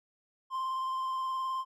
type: tone with vibrato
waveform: triangle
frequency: 1046.5 Hz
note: C6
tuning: in tune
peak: -29 dBFS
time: 0.5-1.65 s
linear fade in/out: 50 ms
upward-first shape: square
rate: 19 Hz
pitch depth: 13 cents each way
effects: none